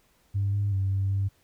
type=tone with pitch steps; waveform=sine; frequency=99.5 / 101.4 / 96.6 / 97.3 / 98.2 Hz; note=G2 / G#2 / G2 / G2 / G2; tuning=+26 / -41 / -25 / -12 / +4 cents; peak=-22 dBFS; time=0.34-1.29 s; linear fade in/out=20 ms; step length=190 ms; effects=tanh soft clip ceiling -19 dBFS + pink hiss -65 dBFS RMS until 1.43 s